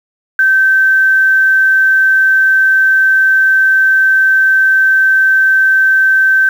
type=tone with quantisation; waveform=sine; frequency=1549 Hz; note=G6; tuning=21 cents flat; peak=-6 dBFS; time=0.39-6.49 s; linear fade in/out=2 ms; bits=6; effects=none